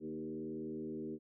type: tone with frequency modulation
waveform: sine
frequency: 311.1 Hz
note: D#4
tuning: in tune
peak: -39 dBFS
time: 0-1.19 s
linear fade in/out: 50 ms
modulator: 79 Hz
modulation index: 1.4
effects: none